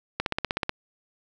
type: click train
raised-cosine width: 0.3 ms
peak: -9 dBFS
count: 9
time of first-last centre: 0.2-0.694 s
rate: 16.2 Hz
effects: none